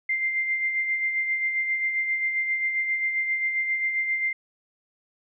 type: tone with tremolo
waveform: sine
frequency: 2093 Hz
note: C7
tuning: in tune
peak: -21 dBFS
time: 0.09-4.33 s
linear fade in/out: 5 ms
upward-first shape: sine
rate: 7.5 Hz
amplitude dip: 45%
effects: none